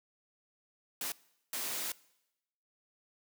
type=noise bursts at uneven times; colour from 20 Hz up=white; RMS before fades=-37 dBFS; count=2; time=1.01-1.12 / 1.53-1.92 s; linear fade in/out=2 ms; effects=noise-tail reverb RT60 0.9 s tail -22 dB re dry + high-pass 200 Hz 12 dB/octave